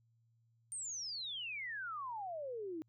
sine exponential sweep, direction down, 9020 to 305.9 Hz, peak -40 dBFS, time 0.72-2.82 s, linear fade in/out 0 ms, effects added 115 Hz sine -70 dBFS peak until 2.88 s

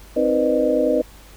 sine tone cluster, 262.6 / 314.9 / 486.5 / 516 / 609 Hz, C4 / D#4 / B4 / C5 / D#5, +6 / +21 / -26 / -24 / -37 cents, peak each -23 / -23 / -20 / -26 / -20 dBFS, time 0.16-1.02 s, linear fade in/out 10 ms, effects added 50 Hz sine -43 dBFS peak until 1.36 s + pink hiss -47 dBFS RMS until 1.36 s

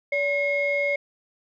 sine tone pair together, 572 / 2161 Hz, D5 / C#7, -46 / -45 cents, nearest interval octave + major seventh, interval 2301 cents, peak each -23 dBFS, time 0.12-0.96 s, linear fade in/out 5 ms, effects tanh soft clip ceiling -15 dBFS

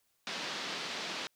white band-pass noise, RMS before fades -39 dBFS, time 0.27-1.27 s, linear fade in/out 0 ms, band 160 to 4800 Hz, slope 24 dB/octave, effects white hiss -75 dBFS RMS until 1.35 s

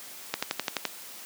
click train, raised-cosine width 0.2 ms, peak -9 dBFS, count 7, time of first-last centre 0.34-0.853 s, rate 11.7 Hz, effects white hiss -44 dBFS RMS until 1.25 s + high-pass 200 Hz 12 dB/octave

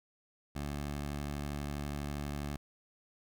15% pulse tone, 72.3 Hz, D2, 27 cents flat, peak -30 dBFS, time 0.55-2.57 s, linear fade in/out 10 ms, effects none

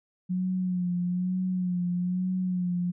sine tone with vibrato, 180.9 Hz, F#3, 39 cents flat, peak -25 dBFS, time 0.29-2.92 s, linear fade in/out 20 ms, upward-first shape sine, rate 1.1 Hz, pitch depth 41 cents each way, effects none

